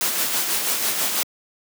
white noise with tremolo, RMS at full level -21 dBFS, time 0.01-1.23 s, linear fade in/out 0 ms, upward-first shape sine, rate 6.1 Hz, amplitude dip 40%, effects high-pass 200 Hz 12 dB/octave

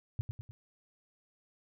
sine tone with echo, 110 Hz, A2, in tune, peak -28 dBFS, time 0.19-0.21 s, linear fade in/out 0 ms, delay 100 ms, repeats 3, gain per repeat -6 dB, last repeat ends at 0.51 s, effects none

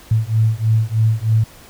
sine beating tone pair, 109.3 / 112.5 Hz, A2 / A2, -11 / +39 cents, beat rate 3.2 Hz, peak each -16 dBFS, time 0.11-1.44 s, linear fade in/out 5 ms, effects pink hiss -43 dBFS RMS until 1.69 s

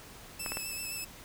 10% pulse tone with vibrato, 2625 Hz, E7, 8 cents flat, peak -28 dBFS, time 0.39-1.05 s, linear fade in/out 10 ms, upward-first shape sine, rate 7.7 Hz, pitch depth 26 cents each way
clicks, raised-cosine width 0.5 ms, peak -20 dBFS, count 3, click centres 0.462 / 0.52 / 0.571 s
effects pink hiss -50 dBFS RMS until 1.24 s

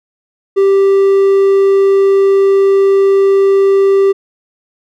triangle tone, 392 Hz, G4, in tune, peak -4 dBFS, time 0.56-4.13 s, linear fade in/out 20 ms, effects none

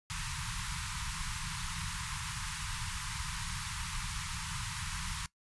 pink band-stop noise, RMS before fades -38 dBFS, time 0.1-5.26 s, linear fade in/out 0 ms, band 180 to 890 Hz, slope 96 dB/octave, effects noise-tail reverb RT60 0.1 s tail -19 dB re dry + resampled to 24000 Hz

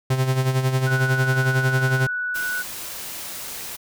45% pulse tone with tremolo, 130.81 Hz, C3, in tune, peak -16 dBFS, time 0.1-2.07 s, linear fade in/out 5 ms, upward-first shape sine, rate 11 Hz, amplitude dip 60%
sine tone, 1478 Hz, F#6, 2 cents flat, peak -23 dBFS, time 0.86-2.63 s, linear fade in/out 20 ms
white noise, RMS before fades -33 dBFS, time 2.34-3.77 s, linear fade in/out 20 ms
effects none

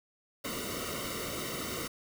pink noise with comb filter, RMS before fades -37 dBFS, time 0.44-1.88 s, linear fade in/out 10 ms, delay 1.2 ms, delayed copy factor -0.9, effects none

